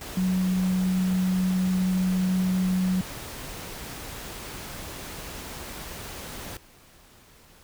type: tone in noise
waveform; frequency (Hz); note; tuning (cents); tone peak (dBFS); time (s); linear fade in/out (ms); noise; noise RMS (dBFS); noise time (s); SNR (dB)
sine; 184.9; F#3; -1; -21; 0.17-3.01; 2; pink; -38; 0.01-6.57; +14
effects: pink hiss -54 dBFS RMS until 7.63 s